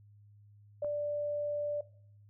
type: tone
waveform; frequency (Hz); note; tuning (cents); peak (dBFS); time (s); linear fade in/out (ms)
sine; 587.3; D5; 0; -31; 0.82-1.81; 5
type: click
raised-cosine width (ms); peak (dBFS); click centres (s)
1; -34; 0.846
effects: noise-tail reverb RT60 0.6 s tail -19 dB re dry + added 103 Hz sine -56 dBFS peak until 2.29 s